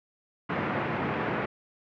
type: band-pass noise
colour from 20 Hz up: pink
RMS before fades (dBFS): -30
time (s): 0.49-1.46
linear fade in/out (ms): 10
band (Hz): 120 to 2200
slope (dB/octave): 24
effects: none